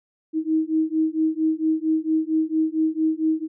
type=beating tone pair; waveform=sine; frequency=314.5 / 318.9 Hz; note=D#4 / D#4; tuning=+19 / +43 cents; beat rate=4.4 Hz; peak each=-22 dBFS; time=0.33-3.48 s; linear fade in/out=50 ms; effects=none